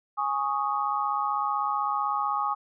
sine chord, Ab suspended fourth, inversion none, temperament equal, 830.6 / 1108.7 / 1244.5 Hz, Ab5 / Db6 / Eb6, 0 / 0 / 0 cents, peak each -29 dBFS, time 0.17-2.55 s, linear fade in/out 20 ms, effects none

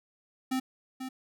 square tone with echo, 260 Hz, C4, 11 cents flat, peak -28 dBFS, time 0.51-0.6 s, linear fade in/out 10 ms, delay 490 ms, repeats 1, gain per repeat -8 dB, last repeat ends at 1.09 s, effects none

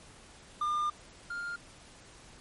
triangle tone pair in turn, 1204 / 1404.2 Hz, D6 / F6, +43 / +9 cents, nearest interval minor third, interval 266 cents, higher second, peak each -26 / -33 dBFS, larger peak first, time 0.61-0.9 / 1.3-1.56 s, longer first, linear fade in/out 5 ms, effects pink hiss -54 dBFS RMS until 2.4 s + MP3 48 kbps

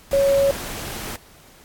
sine tone in noise, 554.4 Hz, C#5, in tune, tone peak -14 dBFS, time 0.13-0.51 s, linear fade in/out 2 ms, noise pink, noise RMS -31 dBFS, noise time 0.11-1.16 s, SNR +14 dB, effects pink hiss -49 dBFS RMS until 1.64 s + AAC 64 kbps

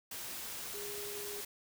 sine tone in noise, 410 Hz, G#4, 22 cents flat, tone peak -44 dBFS, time 0.74-1.41 s, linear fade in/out 5 ms, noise white, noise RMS -43 dBFS, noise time 0.11-1.45 s, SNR -4 dB, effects none

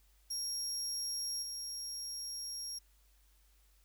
30% pulse tone with level steps, 5588 Hz, F8, in tune, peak -32 / -36 dBFS, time 0.3-2.79 s, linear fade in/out 10 ms, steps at 1.42 s, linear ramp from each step 10 ms, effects added 50 Hz sine -65 dBFS peak until 3.84 s + white hiss -72 dBFS RMS until 3.84 s

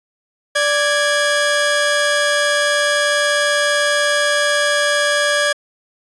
sawtooth tone pair together, 584.8 / 1654 Hz, D5 / G#6, -7 / -8 cents, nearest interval octave + tritone, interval 1799 cents, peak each -13 dBFS, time 0.55-5.53 s, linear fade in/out 10 ms, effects resampled to 24000 Hz

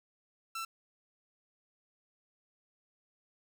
sawtooth tone, 1338 Hz, E6, 25 cents sharp, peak -33 dBFS, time 0.55-0.65 s, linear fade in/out 5 ms, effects 10-bit

